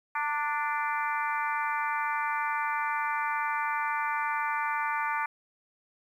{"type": "harmonic tone with a mistuned harmonic", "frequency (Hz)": 293.7, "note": "D4", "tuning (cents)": 0, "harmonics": [3, 4, 5, 6, 7, 8], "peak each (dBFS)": [-31, -33, -35, -37, -38, -39], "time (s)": [0.15, 5.26], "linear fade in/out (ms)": 5, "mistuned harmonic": 3, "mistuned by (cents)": 31, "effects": ["10-bit"]}